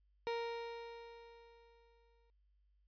30% pulse tone with exponential decay, 466.2 Hz, A#4, in tune, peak -33 dBFS, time 0.27-2.3 s, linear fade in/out 0 ms, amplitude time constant 440 ms, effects added 50 Hz sine -70 dBFS peak until 2.87 s + resampled to 11025 Hz

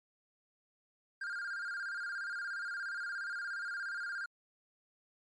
triangle tone with vibrato, 1500 Hz, F#6, 23 cents sharp, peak -35 dBFS, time 1.21-4.26 s, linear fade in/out 5 ms, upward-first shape square, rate 17 Hz, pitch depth 100 cents each way, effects MP3 48 kbps

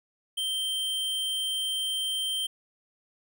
square tone, 3136 Hz, G7, in tune, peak -28 dBFS, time 0.37-2.47 s, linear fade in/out 10 ms, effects none

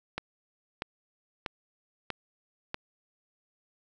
click train, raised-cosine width 0.3 ms, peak -16 dBFS, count 5, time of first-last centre 0.18-2.744 s, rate 1.56 Hz, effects none

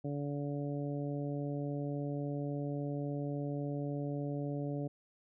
harmonic tone, 143.6 Hz, D3, 39 cents flat, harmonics 1 / 2 / 3 / 4 / 5, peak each -37 / -39 / -44 / -44 / -51 dBFS, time 0.04-4.88 s, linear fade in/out 10 ms, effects none

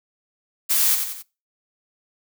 blue noise with echo, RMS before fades -19 dBFS, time 0.69-0.96 s, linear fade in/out 20 ms, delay 90 ms, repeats 3, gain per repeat -6 dB, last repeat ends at 1.23 s, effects noise-tail reverb RT60 0.3 s tail -23 dB re dry

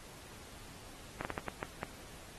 slowing click train, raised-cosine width 0.5 ms, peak -21 dBFS, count 7, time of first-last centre 1.21-1.831 s, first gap 39 ms, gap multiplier 1.39, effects pink hiss -53 dBFS RMS until 2.38 s + AAC 32 kbps

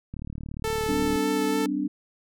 click train, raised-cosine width 5 ms, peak -23 dBFS, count 39, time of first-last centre 0.14-1.159 s, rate 37.3 Hz
sawtooth tone with vibrato, 440 Hz, A4, in tune, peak -22 dBFS, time 0.64-1.66 s, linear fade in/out 2 ms, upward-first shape sine, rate 3.4 Hz, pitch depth 11 cents each way
sine chord, G suspended fourth, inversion none, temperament equal with one note detuned, 196 / 256.8 / 293.7 Hz, G3 / C4 / D4, 0 / -32 / 0 cents, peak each -32 / -30 / -26 dBFS, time 0.88-1.88 s, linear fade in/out 10 ms
effects none

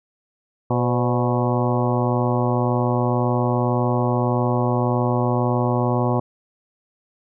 harmonic tone with a mistuned harmonic, 121.8 Hz, B2, 24 cents flat, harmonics 1 / 2 / 3 / 4 / 5 / 6 / 7 / 8 / 9, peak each -21 / -24 / -26 / -27 / -28 / -29 / -29 / -30 / -31 dBFS, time 0.7-6.2 s, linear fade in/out 5 ms, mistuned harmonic 4, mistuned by +71 cents, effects none

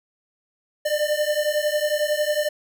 square beating tone pair, 594 / 605 Hz, D5 / D#5, +20 / -49 cents, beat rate 11 Hz, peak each -24 dBFS, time 0.85-2.49 s, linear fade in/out 10 ms, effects 9-bit

